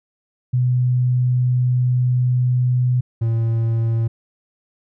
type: tone pair in turn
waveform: sine / triangle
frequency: 125.1 / 114.2 Hz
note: B2 / A#2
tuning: +23 / -35 cents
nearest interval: major second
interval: 158 cents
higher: first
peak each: -14 dBFS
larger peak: neither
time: 0.53-3.01 / 3.21-4.08 s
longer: first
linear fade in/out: 10 ms
effects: none